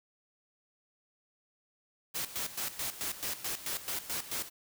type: noise with tremolo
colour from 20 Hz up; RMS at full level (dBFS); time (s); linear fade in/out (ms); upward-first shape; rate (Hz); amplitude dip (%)
white; -35; 2.14-4.5; 20; square; 4.6; 75
effects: none